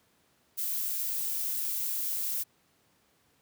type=noise; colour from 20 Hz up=violet; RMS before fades=-32 dBFS; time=0.57-2.44 s; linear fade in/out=20 ms; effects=pink hiss -68 dBFS RMS until 3.41 s + high-pass 100 Hz 12 dB/octave